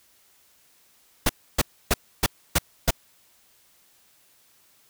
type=noise bursts; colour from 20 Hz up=pink; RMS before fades=-19 dBFS; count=6; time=1.26-2.908 s; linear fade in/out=5 ms; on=33 ms; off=290 ms; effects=white hiss -60 dBFS RMS until 4.89 s